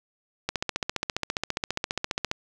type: click train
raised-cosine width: 0.2 ms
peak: -9 dBFS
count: 28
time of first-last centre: 0.49-2.314 s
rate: 14.8 Hz
effects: none